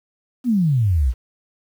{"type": "exponential sweep", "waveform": "sine", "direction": "down", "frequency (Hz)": [261.6, 56], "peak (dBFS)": -14, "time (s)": [0.44, 1.14], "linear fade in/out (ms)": 50, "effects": ["8-bit"]}